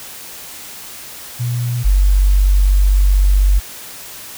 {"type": "tone pair in turn", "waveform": "sine", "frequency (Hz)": [120.8, 47.94], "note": ["B2", "G1"], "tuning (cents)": [-38, -38], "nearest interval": "octave + major third", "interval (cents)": 1600, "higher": "first", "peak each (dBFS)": [-16, -8], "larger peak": "second", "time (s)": [[1.39, 1.84], [1.84, 3.6]], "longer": "second", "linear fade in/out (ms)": 20, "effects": ["white hiss -33 dBFS RMS until 4.37 s"]}